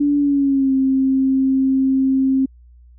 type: tone with pitch glide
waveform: sine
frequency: 288.4 to 266 Hz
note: D4 to C4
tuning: -31 to +29 cents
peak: -13 dBFS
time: 0-2.46 s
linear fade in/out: 10 ms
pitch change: -140 cents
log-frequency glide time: 0.18-0.73 s
effects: added 60 Hz sine -43 dBFS peak until 2.98 s